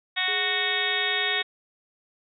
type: harmonic tone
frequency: 370 Hz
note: F#4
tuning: in tune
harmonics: 2 / 3 / 4 / 5 / 6 / 7 / 8 / 9 / 10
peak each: -35 / -38 / -36 / -28 / -30 / -36 / -39 / -31 / -29 dBFS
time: 0.16-1.43 s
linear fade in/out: 20 ms
type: tone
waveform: sine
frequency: 415.3 Hz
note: G#4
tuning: in tune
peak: -35 dBFS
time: 0.28-1.42 s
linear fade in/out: 2 ms
effects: none